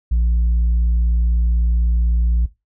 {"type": "tone", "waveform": "sine", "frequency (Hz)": 58, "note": "A#1", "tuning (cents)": -8, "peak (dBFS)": -11, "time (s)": [0.11, 2.46], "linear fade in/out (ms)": 10, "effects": ["noise-tail reverb RT60 0.2 s tail -17 dB re dry", "tanh soft clip ceiling -12 dBFS"]}